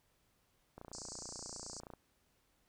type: click train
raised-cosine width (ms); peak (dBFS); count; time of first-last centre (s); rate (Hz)
1; -35; 35; 0.78-1.936; 29.4
type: band-pass noise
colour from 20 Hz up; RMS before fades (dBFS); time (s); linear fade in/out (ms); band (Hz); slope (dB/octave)
white; -49; 0.93-1.8; 0; 4500 to 8300; 96
effects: pink hiss -75 dBFS RMS until 2.68 s